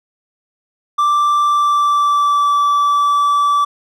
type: tone with pitch glide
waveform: triangle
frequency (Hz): 1174.7 to 1157.2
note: D6 to D6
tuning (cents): 0 to -26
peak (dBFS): -9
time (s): 0.98-3.65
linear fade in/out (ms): 10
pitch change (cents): -26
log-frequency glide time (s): 1.43-2.53
effects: none